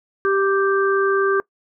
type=harmonic tone; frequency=392 Hz; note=G4; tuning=in tune; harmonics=1 / 3 / 4; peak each=-17 / -22 / -23 dBFS; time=0.25-1.4 s; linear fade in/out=0 ms; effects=noise-tail reverb RT60 0.1 s tail -22 dB re dry